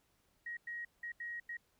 sine tone bursts at uneven times, 1890 Hz, A#6, 23 cents sharp, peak -40 dBFS, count 5, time 0.46-0.57 / 0.67-0.85 / 1.03-1.12 / 1.2-1.4 / 1.49-1.57 s, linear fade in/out 5 ms, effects pink hiss -75 dBFS RMS until 1.79 s

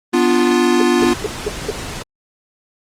square chord, B diminished, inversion none, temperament equal, 246.9 / 293.7 / 349.2 Hz, B3 / D4 / F4, 0 / 0 / 0 cents, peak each -17 / -20 / -15 dBFS, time 0.13-1.14 s, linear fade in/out 10 ms
sine tone bursts, 421.9 Hz, G#4, 27 cents sharp, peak -15 dBFS, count 5, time 0.8-1.705 s, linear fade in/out 2 ms, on 21 ms, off 200 ms
pink noise, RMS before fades -27 dBFS, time 0.99-2.03 s, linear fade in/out 10 ms
effects low-pass 9000 Hz 12 dB/octave + Opus 24 kbps

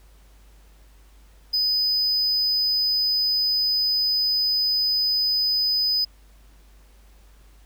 triangle tone, 5000 Hz, D#8, 8 cents sharp, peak -18 dBFS, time 1.53-6.05 s, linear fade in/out 10 ms, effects added 50 Hz sine -49 dBFS peak until 7.65 s + pink hiss -59 dBFS RMS until 7.65 s

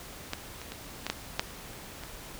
clicks, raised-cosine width 0.2 ms, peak -14 / -24 / -21 / -14 / -10 / -8 / -30 / -29 / -24 dBFS, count 9, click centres 0.334 / 0.616 / 0.72 / 1.066 / 1.1 / 1.395 / 1.506 / 1.733 / 2.036 s, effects pink hiss -45 dBFS RMS until 2.39 s

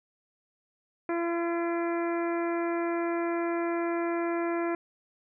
harmonic tone, 339.7 Hz, F4, 48 cents flat, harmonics 1 / 2 / 3 / 4 / 5 / 6 / 7, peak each -28 / -34 / -38 / -40 / -42 / -44 / -45 dBFS, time 1.09-4.75 s, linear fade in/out 2 ms, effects none

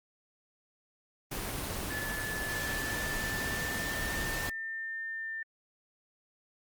pink noise, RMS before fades -36 dBFS, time 1.31-4.5 s, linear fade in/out 10 ms
sine tone with pitch glide, 1732 to 1800.3 Hz, A6 to A6, -28 to +39 cents, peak -35 dBFS, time 1.9-5.43 s, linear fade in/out 5 ms, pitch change +67 cents, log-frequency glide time 2.35-4.35 s
effects Opus 24 kbps

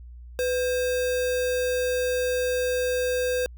sine tone with sample-and-hold, 500 Hz, B4, 21 cents sharp, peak -22 dBFS, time 0.39-3.46 s, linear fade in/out 0 ms, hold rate 2100 Hz, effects added 60 Hz sine -40 dBFS peak until 3.57 s

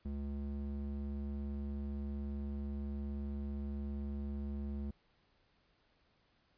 square tone with band-pass filter, 70.6 Hz, C#2, 32 cents sharp, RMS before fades -40 dBFS, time 0.05-4.91 s, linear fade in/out 5 ms, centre 150 Hz, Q 2.8, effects pink hiss -73 dBFS RMS until 6.57 s + resampled to 11025 Hz

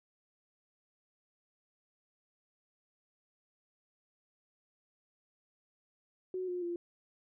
sine tone with pitch steps, 370 / 357.8 / 346 Hz, F#4 / F4 / F4, 0 / +42 / -16 cents, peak -34 dBFS, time 6.34-6.76 s, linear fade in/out 2 ms, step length 140 ms, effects none

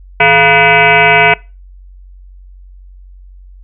sine tone with frequency modulation, 1494 Hz, F#6, 16 cents sharp, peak -4 dBFS, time 0.2-1.34 s, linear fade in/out 5 ms, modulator 267 Hz, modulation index 4.1, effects noise-tail reverb RT60 0.3 s tail -23 dB re dry + added 46 Hz sine -33 dBFS peak until 3.63 s

